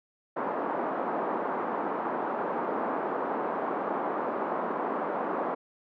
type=band-pass noise; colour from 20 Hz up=white; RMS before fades=-31 dBFS; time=0.36-5.55 s; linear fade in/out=10 ms; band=230 to 1100 Hz; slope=24 dB/octave; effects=none